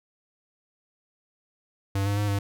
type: tone with pitch steps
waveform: square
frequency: 98.5 / 101.3 / 103.4 / 100.3 Hz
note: G2 / G#2 / G#2 / G2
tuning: +9 / -43 / -7 / +40 cents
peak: -24 dBFS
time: 1.95-2.39 s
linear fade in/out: 5 ms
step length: 110 ms
effects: none